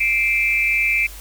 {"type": "tone with amplitude modulation", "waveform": "sine", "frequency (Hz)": 2349, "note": "D7", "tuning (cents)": 0, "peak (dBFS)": -11, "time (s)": [0, 1.07], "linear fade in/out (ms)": 10, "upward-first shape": "sine", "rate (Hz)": 242, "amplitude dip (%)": 100, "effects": ["added 50 Hz sine -36 dBFS peak until 1.2 s", "white hiss -40 dBFS RMS until 1.2 s"]}